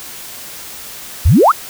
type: exponential sweep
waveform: sine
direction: up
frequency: 62 to 1480 Hz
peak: -5 dBFS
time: 1.25-1.52 s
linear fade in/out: 10 ms
effects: white hiss -31 dBFS RMS until 1.69 s